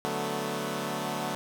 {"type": "chord", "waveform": "10% pulse", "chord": "B minor seventh", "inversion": "first", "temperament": "equal", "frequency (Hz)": [146.83, 185, 220, 246.9], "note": ["D3", "F#3", "A3", "B3"], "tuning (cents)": [0, 0, 0, 0], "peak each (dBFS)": [-28, -28, -26, -29], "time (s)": [0.05, 1.35], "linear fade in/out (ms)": 0, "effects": []}